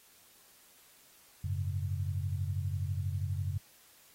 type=chord; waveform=sine; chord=F# suspended second; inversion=none; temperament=equal with one note detuned; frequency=92.5 / 104.73 / 138.59 Hz; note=F#2 / G#2 / C#3; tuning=0 / +15 / 0 cents; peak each=-33 / -38 / -38 dBFS; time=1.44-3.58 s; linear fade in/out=5 ms; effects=white hiss -61 dBFS RMS until 4.14 s + AAC 48 kbps